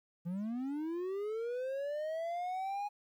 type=linear sweep; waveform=triangle; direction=up; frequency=166.1 to 830.6 Hz; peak=-33 dBFS; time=0.25-2.89 s; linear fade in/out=20 ms; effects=12-bit